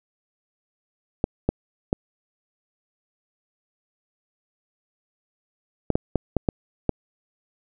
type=clicks; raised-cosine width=2 ms; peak=-6 dBFS; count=9; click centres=1.241 / 1.49 / 1.929 / 5.903 / 5.955 / 6.157 / 6.367 / 6.488 / 6.893 s; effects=none